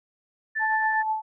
sine tone, 1761 Hz, A6, 1 cent sharp, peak -24 dBFS, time 0.55-1.03 s, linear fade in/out 20 ms
sine tone with tremolo, 871 Hz, A5, 18 cents flat, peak -21 dBFS, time 0.59-1.22 s, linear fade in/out 50 ms, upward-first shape triangle, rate 8.2 Hz, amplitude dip 50%
effects none

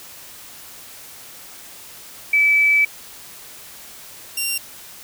sine / 10% pulse tone pair in turn, 2304 / 2764 Hz, D7 / F7, -34 / -19 cents, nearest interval minor third, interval 315 cents, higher second, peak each -12 dBFS, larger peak neither, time 2.33-2.85 / 4.37-4.58 s, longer first, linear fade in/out 5 ms, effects white hiss -40 dBFS RMS until 5.03 s

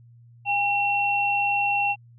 sine tone pair together, 809 / 2721 Hz, G#5 / F7, -46 / -46 cents, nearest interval octave + major sixth, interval 2100 cents, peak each -23 dBFS, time 0.45-1.96 s, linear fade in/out 50 ms, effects added 118 Hz sine -48 dBFS peak until 2.18 s

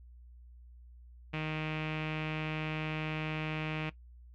sawtooth tone with low-pass filter, 155.56 Hz, D#3, in tune, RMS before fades -36 dBFS, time 1.33-3.9 s, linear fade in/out 10 ms, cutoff 2600 Hz, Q 4.2, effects noise-tail reverb RT60 0.1 s tail -17 dB re dry + added 60 Hz sine -51 dBFS peak until 4.34 s

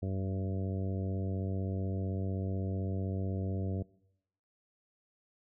harmonic tone with a mistuned harmonic, 95.8 Hz, G2, 39 cents flat, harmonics 1 / 2 / 3 / 4 / 5 / 6 / 7, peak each -33 / -39 / -43 / -45 / -47 / -49 / -50 dBFS, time 0.02-3.83 s, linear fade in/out 10 ms, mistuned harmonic 1, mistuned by -23 cents, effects noise-tail reverb RT60 0.8 s tail -22 dB re dry

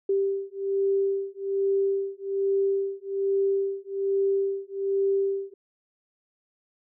sine beating tone pair, 392 / 393.2 Hz, G4 / G4, 0 / +5 cents, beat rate 1.2 Hz, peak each -26 dBFS, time 0.09-5.54 s, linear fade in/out 5 ms, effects none

